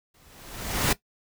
pink noise with exponential growth, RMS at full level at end -20 dBFS, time 0.14-0.93 s, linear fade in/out 5 ms, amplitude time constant 170 ms, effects noise-tail reverb RT60 0.1 s tail -17 dB re dry

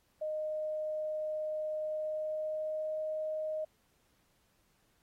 sine tone with pitch glide, 617 to 622 Hz, D#5 to D#5, -15 to -1 cents, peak -33 dBFS, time 0.21-3.65 s, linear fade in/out 10 ms, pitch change +14 cents, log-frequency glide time 1.81-3 s, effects pink hiss -73 dBFS RMS until 5.02 s + AAC 48 kbps

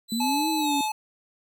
sawtooth tone with pitch glide, 3998 to 3645 Hz, B7 to A#7, +20 to -40 cents, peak -28 dBFS, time 0.08-0.89 s, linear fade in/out 50 ms, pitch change -160 cents, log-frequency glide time 0.57-0.72 s
sine linear two-way sweep, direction up then down, 220 to 322 to 276.7 Hz, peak -25 dBFS, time 0.12-0.81 s, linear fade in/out 2 ms, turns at 0.49 s
square tone with tremolo, 861 Hz, A5, 38 cents flat, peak -25 dBFS, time 0.2-0.92 s, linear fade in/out 5 ms, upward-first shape sine, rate 2.2 Hz, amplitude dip 30%
effects none

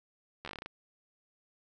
slowing click train, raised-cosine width 0.3 ms, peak -25 dBFS, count 10, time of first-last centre 0.45-0.66 s, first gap 12 ms, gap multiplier 1.16, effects none

